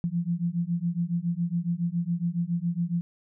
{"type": "beating tone pair", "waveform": "sine", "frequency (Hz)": [168.3, 175.5], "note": ["E3", "F3"], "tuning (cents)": [36, 9], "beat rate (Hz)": 7.2, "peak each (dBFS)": -28, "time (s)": [0.04, 3.01], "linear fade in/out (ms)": 0, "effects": []}